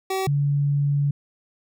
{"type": "tone pair in turn", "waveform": ["25% pulse", "sine"], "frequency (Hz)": [381.5, 142.9], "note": ["G4", "D3"], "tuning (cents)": [-47, -47], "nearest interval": "octave + perfect fourth", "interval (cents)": 1700, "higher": "first", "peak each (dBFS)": [-19, -18], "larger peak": "second", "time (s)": [[0.1, 0.27], [0.27, 1.11]], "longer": "second", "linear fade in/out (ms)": 5, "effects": []}